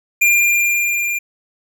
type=tone with level ramp; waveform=square; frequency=2397 Hz; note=D7; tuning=35 cents sharp; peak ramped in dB=-10 to -19 dBFS; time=0.21-1.19 s; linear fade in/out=10 ms; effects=none